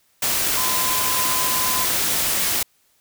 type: tone in noise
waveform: sine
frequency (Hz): 1020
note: C6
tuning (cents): -44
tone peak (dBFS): -26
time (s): 0.57-1.85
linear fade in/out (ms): 5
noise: white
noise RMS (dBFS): -21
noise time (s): 0.22-2.63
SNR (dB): -8
effects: white hiss -62 dBFS RMS until 3 s